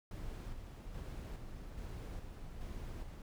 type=noise with tremolo; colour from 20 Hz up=brown; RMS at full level=-44 dBFS; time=0.11-3.22 s; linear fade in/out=2 ms; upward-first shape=square; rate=1.2 Hz; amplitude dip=35%; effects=none